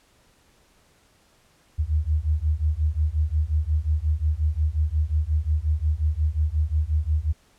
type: beating tone pair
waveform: sine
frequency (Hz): 74.1 / 79.7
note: D2 / D#2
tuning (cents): +16 / +42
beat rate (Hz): 5.6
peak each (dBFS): -23 / -23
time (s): 1.78-7.33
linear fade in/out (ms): 20
effects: pink hiss -60 dBFS RMS until 7.58 s + low-pass 11000 Hz 12 dB/octave